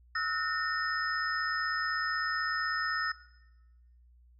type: tone cluster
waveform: sine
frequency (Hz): 1297 / 1453 / 1824 / 5140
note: E6 / F#6 / A#6 / E8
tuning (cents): -28 / -32 / -38 / -45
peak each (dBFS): -34 / -37 / -32 / -39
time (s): 0.15-3.12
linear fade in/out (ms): 5
effects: noise-tail reverb RT60 1.0 s tail -17 dB re dry + added 60 Hz sine -57 dBFS peak until 4.39 s